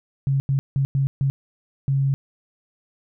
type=tone bursts at uneven times; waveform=sine; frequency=136.9 Hz; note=C#3; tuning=21 cents flat; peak=-17 dBFS; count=6; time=0.27-0.4 / 0.49-0.59 / 0.76-0.85 / 0.95-1.07 / 1.21-1.3 / 1.88-2.14 s; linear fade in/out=0 ms; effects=none